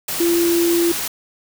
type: tone in noise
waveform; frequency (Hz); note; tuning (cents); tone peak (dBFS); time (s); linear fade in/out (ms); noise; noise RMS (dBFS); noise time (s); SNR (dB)
sine; 341.1; F4; -41; -14; 0.2-0.92; 5; white; -24; 0.08-1.08; +7
effects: none